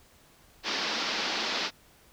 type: band-pass noise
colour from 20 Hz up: white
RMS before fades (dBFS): -31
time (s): 0.63-1.71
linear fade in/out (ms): 50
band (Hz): 190 to 5300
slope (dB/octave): 48
effects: pink hiss -59 dBFS RMS until 2.12 s